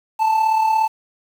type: tone with amplitude modulation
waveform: triangle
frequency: 880 Hz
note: A5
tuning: in tune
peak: -10 dBFS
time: 0.19-0.88 s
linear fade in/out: 20 ms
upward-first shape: sine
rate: 37.1 Hz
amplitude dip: 50%
effects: 7-bit